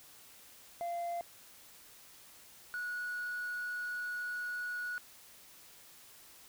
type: tone pair in turn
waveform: sine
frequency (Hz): 690 / 1462.1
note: F5 / F#6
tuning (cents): -21 / -21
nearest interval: octave + minor second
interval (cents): 1300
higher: second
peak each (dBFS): -32 / -34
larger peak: first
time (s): 0.81-1.21 / 2.74-4.98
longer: second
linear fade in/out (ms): 0
effects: tanh soft clip ceiling -34 dBFS + white hiss -57 dBFS RMS until 6.48 s